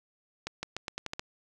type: accelerating click train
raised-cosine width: 0.2 ms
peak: -17 dBFS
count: 8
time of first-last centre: 0.47-1.195 s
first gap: 160 ms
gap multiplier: 0.85
effects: none